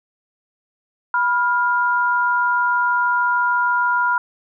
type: tone pair together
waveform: sine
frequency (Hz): 980 / 1406.5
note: B5 / F6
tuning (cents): -14 / +12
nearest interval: tritone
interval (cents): 626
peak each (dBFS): -18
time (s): 1.14-4.18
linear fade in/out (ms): 2
effects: none